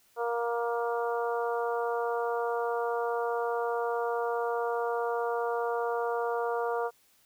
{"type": "harmonic tone", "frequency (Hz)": 235.2, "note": "A#3", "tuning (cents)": 16, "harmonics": [2, 3, 4, 5, 6], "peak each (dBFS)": [-30, -34, -36, -38, -40], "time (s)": [0.16, 6.91], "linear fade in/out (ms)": 50, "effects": ["white hiss -65 dBFS RMS until 7.25 s"]}